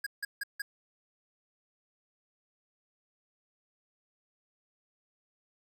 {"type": "tone bursts", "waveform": "square", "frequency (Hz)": 1640, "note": "G#6", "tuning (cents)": -22, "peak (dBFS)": -33, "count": 4, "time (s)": [0.04, 0.62], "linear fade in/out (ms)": 5, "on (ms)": 25, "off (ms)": 160, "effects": []}